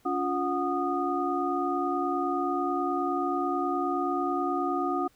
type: tone cluster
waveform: sine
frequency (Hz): 283.8 / 353.2 / 733 / 1234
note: C#4 / F4 / F#5 / D#6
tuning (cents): +41 / +20 / -16 / -15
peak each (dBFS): -31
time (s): 0.05-5.08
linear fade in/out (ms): 10
effects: pink hiss -64 dBFS RMS until 5.15 s